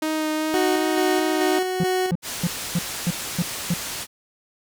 sawtooth tone with vibrato, 311.1 Hz, D#4, in tune, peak -18 dBFS, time 0.02-1.59 s, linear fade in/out 5 ms, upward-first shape sine, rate 2.6 Hz, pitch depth 11 cents each way
30% pulse tone with tremolo, 370 Hz, F#4, in tune, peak -17 dBFS, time 0.54-2.11 s, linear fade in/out 0 ms, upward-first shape square, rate 2.3 Hz, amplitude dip 35%
triangle tone bursts, 172.9 Hz, F3, 17 cents flat, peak -16 dBFS, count 7, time 1.8-3.739 s, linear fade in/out 2 ms, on 37 ms, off 280 ms
white low-pass noise, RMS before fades -31 dBFS, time 2.22-4.07 s, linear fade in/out 50 ms, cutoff 10000 Hz, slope 12 dB/octave
effects none

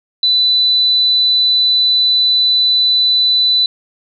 sine tone, 3990 Hz, B7, 17 cents sharp, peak -9 dBFS, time 0.23-3.66 s, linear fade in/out 2 ms, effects none

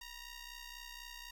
10% pulse ring-modulated tone, 937 Hz, A#5, 9 cents sharp, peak -36 dBFS, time 0.01-1.31 s, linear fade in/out 2 ms, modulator 905 Hz, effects none

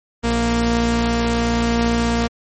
sawtooth tone pair together, 58.51 / 233.1 Hz, A#1 / A#3, +7 / 0 cents, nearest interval 2 octaves, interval 2393 cents, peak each -18 / -13 dBFS, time 0.23-2.28 s, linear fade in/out 20 ms, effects MP3 32 kbps

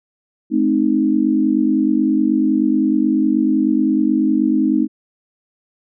sine chord, A diminished, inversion none, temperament equal with one note detuned, 214.9 / 261.6 / 311.1 Hz, A3 / C4 / Eb4, -41 / 0 / 0 cents, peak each -19 / -17 / -16 dBFS, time 0.5-4.88 s, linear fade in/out 50 ms, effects none

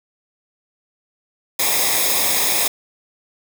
white noise with comb filter, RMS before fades -18 dBFS, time 1.59-2.68 s, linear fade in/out 5 ms, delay 0.68 ms, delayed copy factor -0.7, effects none

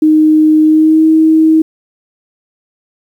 sine tone with pitch glide, 310 to 317.4 Hz, D#4 to D#4, -6 to +35 cents, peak -4 dBFS, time 0.02-1.62 s, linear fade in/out 5 ms, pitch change +41 cents, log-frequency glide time 0.63-1.05 s, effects 7-bit

